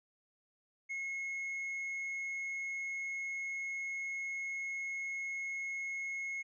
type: tone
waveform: triangle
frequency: 2171 Hz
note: C#7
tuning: 37 cents flat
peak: -35 dBFS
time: 0.89-6.43 s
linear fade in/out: 20 ms
effects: resampled to 16000 Hz